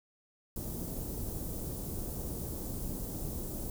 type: band-stop noise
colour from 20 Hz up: pink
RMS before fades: -38 dBFS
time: 0.56-3.7 s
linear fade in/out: 2 ms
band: 420 to 11000 Hz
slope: 12 dB/octave
effects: none